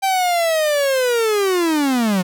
45% pulse linear sweep, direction down, 784 to 175.1 Hz, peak -15 dBFS, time 0.02-2.23 s, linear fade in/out 20 ms, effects none

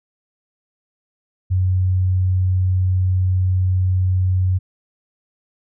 sine tone, 92.5 Hz, F#2, in tune, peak -14 dBFS, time 1.5-4.59 s, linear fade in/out 20 ms, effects none

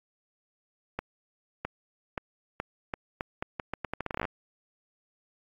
accelerating click train, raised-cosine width 0.5 ms, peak -16 dBFS, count 21, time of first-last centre 0.99-4.252 s, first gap 660 ms, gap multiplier 0.8, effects AAC 48 kbps

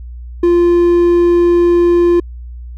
triangle tone, 347.2 Hz, F4, 10 cents flat, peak -5 dBFS, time 0.43-2.2 s, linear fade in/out 5 ms, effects added 60 Hz sine -26 dBFS peak until 2.77 s

